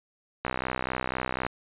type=click train; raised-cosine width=0.5 ms; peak=-13 dBFS; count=66; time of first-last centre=0.45-1.466 s; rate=64 Hz; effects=resampled to 8000 Hz